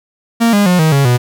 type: tone with pitch steps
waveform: 45% pulse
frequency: 231.5 / 203.9 / 179.55 / 158.12 / 139.25 / 122.63 Hz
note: A#3 / G#3 / F3 / D#3 / C#3 / B2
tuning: -12 / -32 / +48 / +28 / +8 / -12 cents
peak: -8 dBFS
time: 0.4-1.18 s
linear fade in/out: 20 ms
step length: 130 ms
effects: none